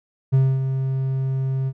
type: tone with ADSR envelope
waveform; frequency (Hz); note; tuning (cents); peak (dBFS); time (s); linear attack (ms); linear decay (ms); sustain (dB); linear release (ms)
triangle; 133.1; C3; +30; -10; 0.32-1.73; 21; 250; -8; 53
effects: none